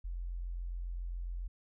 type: tone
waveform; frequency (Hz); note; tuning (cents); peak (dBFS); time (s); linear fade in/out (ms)
sine; 43.65; F1; 0; -36; 0.04-1.48; 10
effects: none